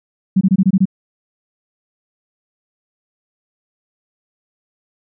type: tone bursts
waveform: sine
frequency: 190.4 Hz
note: F#3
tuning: 50 cents sharp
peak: -8 dBFS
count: 7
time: 0.36-0.855 s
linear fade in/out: 10 ms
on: 51 ms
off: 23 ms
effects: none